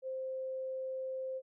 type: tone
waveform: sine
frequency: 523.3 Hz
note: C5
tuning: in tune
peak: -36 dBFS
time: 0.02-1.42 s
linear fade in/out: 50 ms
effects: none